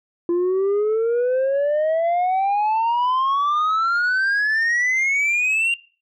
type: exponential sweep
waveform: sine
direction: up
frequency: 341.6 to 2794 Hz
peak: -14 dBFS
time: 0.29-5.74 s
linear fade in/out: 2 ms
effects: noise-tail reverb RT60 0.4 s tail -22 dB re dry + tanh soft clip ceiling -16 dBFS